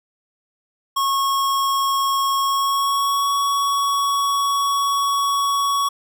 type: tone with pitch glide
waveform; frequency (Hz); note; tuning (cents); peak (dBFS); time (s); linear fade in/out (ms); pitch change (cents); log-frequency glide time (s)
square; 1094 to 1120.2; C#6 to C#6; -23 to +18; -18; 0.96-5.89; 10; +41; 2.4-3.31
effects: none